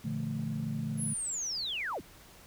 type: chord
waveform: sine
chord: Bb major seventh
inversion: none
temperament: equal with one note detuned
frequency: 116.54 / 146.83 / 172.01 / 220 Hz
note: Bb2 / D3 / F3 / A3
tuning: 0 / 0 / -26 / 0 cents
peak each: -39 / -35 / -40 / -35 dBFS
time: 0.04-1.14 s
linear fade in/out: 10 ms
type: linear sweep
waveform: sine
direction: down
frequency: 11175 to 41.86 Hz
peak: -32 dBFS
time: 0.97-2.02 s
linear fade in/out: 50 ms
effects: tanh soft clip ceiling -24 dBFS + pink hiss -55 dBFS RMS until 2.46 s